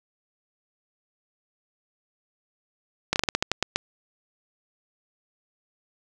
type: slowing click train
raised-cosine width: 0.2 ms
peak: -4 dBFS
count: 10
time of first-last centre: 3.13-3.76 s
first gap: 29 ms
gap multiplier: 1.21
effects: none